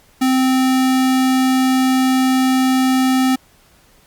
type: tone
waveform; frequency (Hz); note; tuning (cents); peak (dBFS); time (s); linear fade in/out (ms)
square; 260; C4; -11; -13; 0.21-3.36; 10
effects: pink hiss -52 dBFS RMS until 4.06 s + Opus 48 kbps